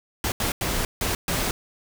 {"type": "noise bursts at uneven times", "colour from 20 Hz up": "pink", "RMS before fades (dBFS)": -25, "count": 5, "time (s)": [[0.24, 0.32], [0.4, 0.52], [0.61, 0.85], [1.01, 1.15], [1.28, 1.51]], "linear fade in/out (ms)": 2, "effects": []}